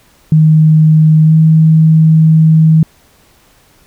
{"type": "tone with pitch glide", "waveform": "sine", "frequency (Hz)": [156.4, 158.95], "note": ["D#3", "D#3"], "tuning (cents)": [9, 37], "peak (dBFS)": -3, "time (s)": [0.32, 2.83], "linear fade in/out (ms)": 2, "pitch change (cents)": 28, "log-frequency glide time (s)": [1.24, 1.34], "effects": ["pink hiss -48 dBFS RMS until 3.86 s"]}